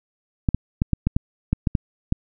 clicks, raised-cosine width 5 ms, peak -6 dBFS, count 10, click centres 0.488 / 0.546 / 0.819 / 0.933 / 1.07 / 1.165 / 1.53 / 1.672 / 1.752 / 2.124 s, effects none

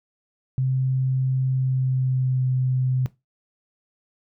sine tone with pitch glide, 130.81 to 128.64 Hz, C3 to C3, 0 to -29 cents, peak -19 dBFS, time 0.58-3.06 s, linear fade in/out 0 ms, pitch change -29 cents, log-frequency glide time 1.51-2.53 s, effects noise-tail reverb RT60 0.2 s tail -17 dB re dry

